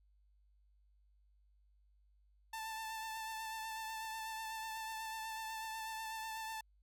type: tone with vibrato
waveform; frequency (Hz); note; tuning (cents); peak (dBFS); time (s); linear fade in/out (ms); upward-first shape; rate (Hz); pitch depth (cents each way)
sawtooth; 885; A5; +10; -38; 2.53-6.61; 5; triangle; 8.1; 23
effects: added 50 Hz sine -67 dBFS peak until 6.82 s